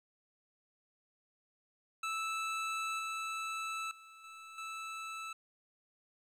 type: tone with level steps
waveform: 25% pulse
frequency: 1315 Hz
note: E6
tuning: 5 cents flat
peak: -31 / -33 / -50 / -45 / -37 dBFS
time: 2.03-5.33 s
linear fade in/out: 5 ms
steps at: 2.99 / 3.91 / 4.24 / 4.58 s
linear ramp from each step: 2 ms
effects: low-pass 9000 Hz 12 dB/octave + 12-bit